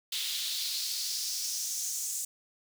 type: noise with high-pass filter sweep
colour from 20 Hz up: pink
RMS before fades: -34 dBFS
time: 0.12-2.25 s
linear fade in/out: 5 ms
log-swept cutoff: 3400 to 7300 Hz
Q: 3.1
effects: none